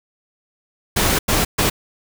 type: noise bursts at uneven times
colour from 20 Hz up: pink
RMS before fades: -17 dBFS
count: 3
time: 0.96-1.19 / 1.28-1.45 / 1.58-1.7 s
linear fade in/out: 10 ms
effects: none